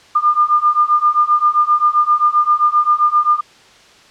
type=beating tone pair; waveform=sine; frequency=1202 / 1209.6 Hz; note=D6 / D#6; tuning=+40 / -49 cents; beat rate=7.6 Hz; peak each=-14 / -13 dBFS; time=0.15-3.41 s; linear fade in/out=10 ms; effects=white hiss -45 dBFS RMS until 4.1 s + low-pass 5000 Hz 12 dB/octave